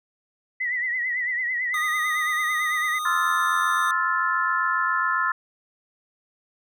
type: tone with vibrato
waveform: sine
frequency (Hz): 1969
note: B6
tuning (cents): -6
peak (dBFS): -23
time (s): 0.6-2.99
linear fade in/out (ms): 10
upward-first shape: triangle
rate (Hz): 9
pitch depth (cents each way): 89
type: tone with pitch glide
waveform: square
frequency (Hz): 1232 to 1221.4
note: D#6 to D#6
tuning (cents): -17 to -32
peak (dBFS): -27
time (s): 1.74-3.91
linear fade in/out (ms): 2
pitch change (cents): -15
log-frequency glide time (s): 3.14-3.61
type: chord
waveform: sine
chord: F major seventh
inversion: second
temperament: just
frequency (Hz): 1047.7 / 1309.6 / 1396.9 / 1746.1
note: C6 / E6 / F6 / A6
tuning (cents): +2 / -12 / 0 / -14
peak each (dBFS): -26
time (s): 3.05-5.32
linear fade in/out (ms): 5
effects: none